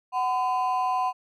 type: ring-modulated tone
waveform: triangle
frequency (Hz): 880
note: A5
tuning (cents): 0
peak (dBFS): -17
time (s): 0.12-1.13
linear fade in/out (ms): 50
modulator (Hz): 134
effects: tanh soft clip ceiling -14 dBFS